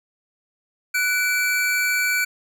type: tone pair together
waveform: square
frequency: 1482 / 2319 Hz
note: F#6 / D7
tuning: +2 / -22 cents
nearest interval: minor sixth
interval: 776 cents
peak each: -23 / -22 dBFS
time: 0.94-2.25 s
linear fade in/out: 10 ms
effects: none